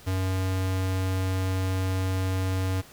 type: tone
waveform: square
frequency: 94 Hz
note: F#2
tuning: 28 cents sharp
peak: -25 dBFS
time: 0.06-2.82 s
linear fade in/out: 20 ms
effects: pink hiss -50 dBFS RMS until 2.92 s

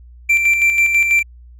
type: tone with tremolo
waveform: triangle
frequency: 2352 Hz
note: D7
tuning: 2 cents sharp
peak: -8 dBFS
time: 0.29-1.23 s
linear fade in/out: 10 ms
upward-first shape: square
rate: 6.1 Hz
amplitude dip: 45%
effects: added 60 Hz sine -38 dBFS peak until 1.59 s

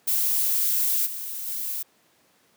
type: noise with level steps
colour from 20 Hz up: violet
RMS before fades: -23 / -33 / -30 dBFS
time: 0.07-1.83 s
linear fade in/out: 10 ms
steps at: 1.05 / 1.46 s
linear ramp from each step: 20 ms
effects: pink hiss -62 dBFS RMS until 2.56 s + high-pass 200 Hz 12 dB/octave

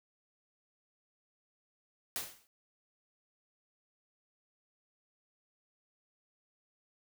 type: noise with exponential decay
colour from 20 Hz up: white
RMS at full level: -34 dBFS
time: 2.16-2.47 s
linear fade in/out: 0 ms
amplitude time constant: 66 ms
effects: none

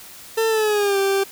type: tone with pitch glide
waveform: 40% pulse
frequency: 447.8 to 392.1 Hz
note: A4 to G4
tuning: +30 to 0 cents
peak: -16 dBFS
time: 0.37-1.24 s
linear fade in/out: 10 ms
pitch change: -230 cents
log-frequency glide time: 0.48-0.98 s
effects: white hiss -41 dBFS RMS until 1.31 s

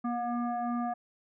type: tone with frequency modulation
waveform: sine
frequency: 240.9 Hz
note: B3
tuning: 43 cents flat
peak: -29 dBFS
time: 0.04-0.94 s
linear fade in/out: 10 ms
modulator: 479 Hz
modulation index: 1.7
effects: none

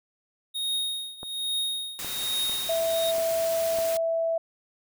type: tone with tremolo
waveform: square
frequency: 3729 Hz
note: A#7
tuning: in tune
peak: -25 dBFS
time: 0.54-3.12 s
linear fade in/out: 20 ms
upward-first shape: triangle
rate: 1.2 Hz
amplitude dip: 90%
type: clicks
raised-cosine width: 1 ms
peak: -25 dBFS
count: 5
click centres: 1.231 / 2.046 / 2.496 / 3.183 / 3.787 s
type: noise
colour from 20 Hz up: white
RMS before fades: -35 dBFS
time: 1.99-3.97 s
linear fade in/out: 0 ms
type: tone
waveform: sine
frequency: 659.3 Hz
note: E5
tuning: in tune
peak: -23 dBFS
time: 2.69-4.38 s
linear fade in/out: 5 ms
effects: none

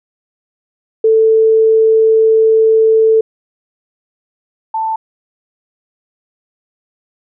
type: tone pair in turn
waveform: sine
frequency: 443 / 886 Hz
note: A4 / A5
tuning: +12 / +12 cents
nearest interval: octave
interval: 1200 cents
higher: second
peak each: -6 / -14 dBFS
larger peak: first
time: 1.04-3.21 / 4.74-4.96 s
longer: first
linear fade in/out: 5 ms
effects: none

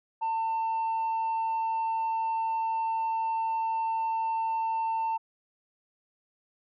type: tone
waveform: sine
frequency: 898 Hz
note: A5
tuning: 35 cents sharp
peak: -24 dBFS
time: 0.21-5.18 s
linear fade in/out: 20 ms
effects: tanh soft clip ceiling -25 dBFS

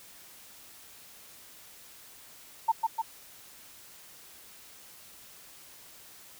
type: tone with echo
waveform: sine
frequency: 903 Hz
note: A5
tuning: 45 cents sharp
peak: -20 dBFS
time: 2.68-2.72 s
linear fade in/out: 10 ms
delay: 150 ms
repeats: 2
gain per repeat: -3 dB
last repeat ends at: 3.02 s
effects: white hiss -52 dBFS RMS until 6.39 s

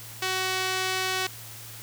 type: tone with band-pass filter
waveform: sawtooth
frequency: 374.9 Hz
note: F#4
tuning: 23 cents sharp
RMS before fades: -28 dBFS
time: 0.22-1.27 s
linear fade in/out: 5 ms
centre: 3600 Hz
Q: 0.61
effects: added 113 Hz sine -46 dBFS peak until 1.82 s + white hiss -43 dBFS RMS until 1.82 s

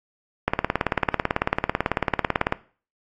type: click train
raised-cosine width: 0.5 ms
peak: -4 dBFS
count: 38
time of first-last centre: 0.48-2.524 s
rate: 18.1 Hz
effects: noise-tail reverb RT60 0.4 s tail -18 dB re dry + AAC 48 kbps

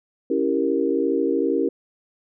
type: chord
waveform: sine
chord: C# diminished seventh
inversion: none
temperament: equal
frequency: 277.2 / 329.6 / 392 / 466.2 Hz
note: C#4 / E4 / G4 / Bb4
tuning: 0 / 0 / 0 / 0 cents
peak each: -24 dBFS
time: 0.3-1.69 s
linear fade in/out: 5 ms
effects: none

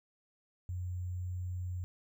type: tone with sample-and-hold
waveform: sine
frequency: 90.1 Hz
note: F#2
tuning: 45 cents flat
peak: -35 dBFS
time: 0.69-1.84 s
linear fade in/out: 0 ms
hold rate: 7350 Hz
effects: none

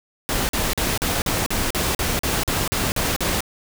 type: noise bursts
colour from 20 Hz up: pink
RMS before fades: -22 dBFS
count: 13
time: 0.29-3.406 s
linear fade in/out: 0 ms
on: 200 ms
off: 43 ms
effects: none

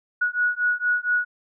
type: beating tone pair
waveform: sine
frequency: 1459 / 1463.3 Hz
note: F#6 / F#6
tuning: -25 / -20 cents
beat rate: 4.3 Hz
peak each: -23 dBFS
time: 0.21-1.25 s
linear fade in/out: 10 ms
effects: none

